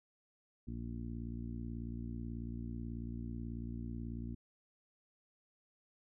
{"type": "harmonic tone", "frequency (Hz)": 58.27, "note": "A#1", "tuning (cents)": 0, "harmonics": [1, 2, 3, 4, 5, 6], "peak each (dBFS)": [-44, -45, -53, -45, -51, -57], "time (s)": [0.67, 4.35], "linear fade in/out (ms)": 10, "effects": []}